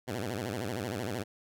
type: tone with vibrato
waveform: 10% pulse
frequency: 110 Hz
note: A2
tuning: in tune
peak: -25 dBFS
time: 0.07-1.24 s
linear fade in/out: 20 ms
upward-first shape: sine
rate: 13 Hz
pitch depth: 270 cents each way
effects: none